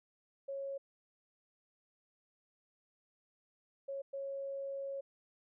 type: tone bursts at uneven times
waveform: sine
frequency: 550 Hz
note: C#5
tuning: 14 cents flat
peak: -38 dBFS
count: 3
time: 0.48-0.78 / 3.88-4.02 / 4.13-5.01 s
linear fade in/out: 10 ms
effects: none